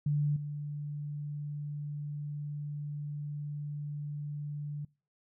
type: tone with level steps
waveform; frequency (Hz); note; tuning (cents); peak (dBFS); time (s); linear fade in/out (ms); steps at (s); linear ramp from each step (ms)
sine; 146.83; D3; 0; -26 / -35; 0.06-4.85; 5; 0.36; 5
effects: noise-tail reverb RT60 0.4 s tail -26 dB re dry